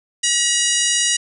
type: harmonic tone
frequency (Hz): 961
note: B5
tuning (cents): -48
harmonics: 2 / 3 / 4 / 5 / 6 / 7 / 8 / 9 / 10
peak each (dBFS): -25 / -22 / -25 / -27 / -22 / -22 / -26 / -27 / -27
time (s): 0.23-1.17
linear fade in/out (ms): 10
effects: none